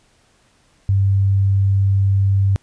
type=tone; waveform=sine; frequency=98 Hz; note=G2; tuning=in tune; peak=-12 dBFS; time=0.89-2.56 s; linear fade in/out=0 ms; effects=pink hiss -57 dBFS RMS until 2.62 s + resampled to 22050 Hz